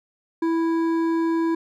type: tone with hard clipping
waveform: sine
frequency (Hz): 329.6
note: E4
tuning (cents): 0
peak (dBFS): -21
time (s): 0.42-1.55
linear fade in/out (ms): 5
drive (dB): 9
effects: none